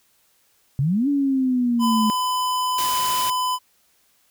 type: exponential two-way sweep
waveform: sine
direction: up then down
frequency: 128.4 to 288.3 to 214.2 Hz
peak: -17 dBFS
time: 0.79-2.1 s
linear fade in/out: 0 ms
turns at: 1.08 s
type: tone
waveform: square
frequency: 1007 Hz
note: B5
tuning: 33 cents sharp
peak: -21 dBFS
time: 1.79-3.59 s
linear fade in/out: 50 ms
type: noise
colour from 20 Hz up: white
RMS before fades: -28 dBFS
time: 2.78-3.3 s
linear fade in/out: 2 ms
effects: white hiss -62 dBFS RMS until 4.3 s